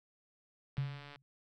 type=click train; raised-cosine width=0.3 ms; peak=-35 dBFS; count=57; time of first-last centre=0.77-1.159 s; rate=144 Hz
type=tone with exponential decay; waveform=sine; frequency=136.3 Hz; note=C#3; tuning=29 cents flat; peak=-29 dBFS; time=0.78-1.22 s; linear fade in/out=0 ms; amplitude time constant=94 ms
effects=none